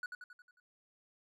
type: tone with echo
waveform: triangle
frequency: 1470 Hz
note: F#6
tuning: 12 cents flat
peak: -35 dBFS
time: 0.03-0.06 s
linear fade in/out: 2 ms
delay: 90 ms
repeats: 6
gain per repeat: -5 dB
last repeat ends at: 0.6 s
effects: none